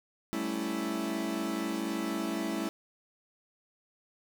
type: chord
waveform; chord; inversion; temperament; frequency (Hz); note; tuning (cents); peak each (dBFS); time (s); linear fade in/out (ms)
40% pulse; A dominant seventh; third; equal; 196 / 220 / 277.2 / 329.6; G3 / A3 / C#4 / E4; 0 / 0 / 0 / 0; -38 / -36 / -37 / -34; 0.33-2.69; 0
effects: 10-bit

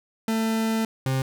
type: tone pair in turn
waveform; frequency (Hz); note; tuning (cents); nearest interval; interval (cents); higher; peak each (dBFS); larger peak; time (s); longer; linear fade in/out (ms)
40% pulse; 222.7 / 132.42; A3 / C3; +21 / +21; major sixth; 900; first; -21; neither; 0.28-0.85 / 1.06-1.22; first; 2
effects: none

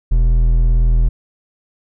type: tone with hard clipping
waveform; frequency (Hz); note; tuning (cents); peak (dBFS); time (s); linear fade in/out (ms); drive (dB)
triangle; 41; E1; -9; -11; 0.11-1.09; 10; 10
effects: none

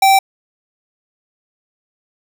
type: tone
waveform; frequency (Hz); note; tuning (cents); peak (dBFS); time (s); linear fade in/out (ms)
square; 777; G5; -16; -8; 0.02-0.19; 5
effects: none

